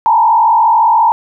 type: tone with frequency modulation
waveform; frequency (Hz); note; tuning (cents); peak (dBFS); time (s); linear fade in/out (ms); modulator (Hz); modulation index
sine; 910; A#5; -42; -6; 0.06-1.12; 0; 45.8; 1.3
effects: none